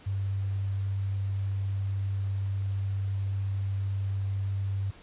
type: tone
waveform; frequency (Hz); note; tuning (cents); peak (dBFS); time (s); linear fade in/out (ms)
sine; 98; G2; 0; -27; 0.06-4.91; 10
effects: pink hiss -53 dBFS RMS until 5.02 s + resampled to 8000 Hz